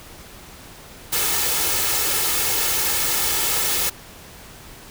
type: noise with comb filter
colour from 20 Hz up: white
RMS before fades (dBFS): -21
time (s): 1.12-3.9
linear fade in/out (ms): 10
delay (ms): 2.3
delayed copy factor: +0.55
effects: pink hiss -42 dBFS RMS until 4.9 s